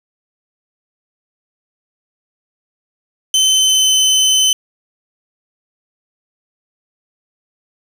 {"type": "tone with pitch glide", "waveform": "25% pulse", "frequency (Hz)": [3067, 3046], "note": ["G7", "F#7"], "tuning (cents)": [-38, 50], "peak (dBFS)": -6, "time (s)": [3.34, 4.53], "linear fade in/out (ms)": 2, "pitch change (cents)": -12, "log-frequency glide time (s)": [3.47, 3.97], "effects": []}